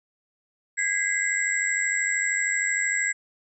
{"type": "tone cluster", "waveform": "sine", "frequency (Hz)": [1649, 1989, 2082, 7680], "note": ["G#6", "B6", "C7", "B8"], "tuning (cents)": [-13, 12, -9, -49], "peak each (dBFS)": -28, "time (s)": [0.77, 3.13], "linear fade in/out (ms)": 20, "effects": []}